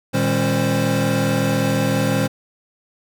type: tone cluster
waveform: square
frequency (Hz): 115.3 / 156 / 200.7 / 271.2 / 523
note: A#2 / D#3 / G3 / C#4 / C5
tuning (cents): -19 / +5 / +41 / -38 / -1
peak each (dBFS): -24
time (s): 0.13-2.28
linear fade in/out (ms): 20
effects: none